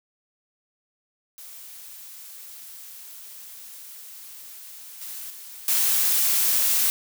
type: noise with level steps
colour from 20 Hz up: blue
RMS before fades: -42 / -36 / -41 / -21 dBFS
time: 1.38-6.9 s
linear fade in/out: 0 ms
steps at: 5.01 / 5.3 / 5.68 s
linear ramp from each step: 2 ms
effects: none

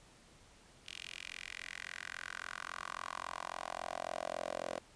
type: tone with high-pass filter sweep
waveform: 10% pulse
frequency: 43.65 Hz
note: F1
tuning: in tune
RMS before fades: -44 dBFS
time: 0.86-4.79 s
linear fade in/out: 10 ms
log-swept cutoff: 2900 to 500 Hz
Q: 3.1
effects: pink hiss -62 dBFS RMS until 4.95 s + resampled to 22050 Hz

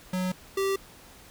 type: tone pair in turn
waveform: square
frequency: 184 / 389.9 Hz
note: F#3 / G4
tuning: -9 / -9 cents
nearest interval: octave + minor second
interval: 1300 cents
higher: second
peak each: -27 / -25 dBFS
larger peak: second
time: 0.13-0.32 / 0.57-0.76 s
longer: neither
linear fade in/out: 5 ms
effects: pink hiss -51 dBFS RMS until 1.3 s

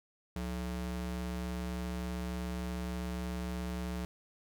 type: ring-modulated tone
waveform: square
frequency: 124.7 Hz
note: B2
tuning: 17 cents sharp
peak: -33 dBFS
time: 0.36-4.05 s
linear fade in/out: 0 ms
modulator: 56.5 Hz
effects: none

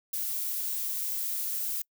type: noise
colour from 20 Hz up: violet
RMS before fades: -32 dBFS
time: 0.13-1.82 s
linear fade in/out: 5 ms
effects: noise-tail reverb RT60 0.1 s tail -26 dB re dry

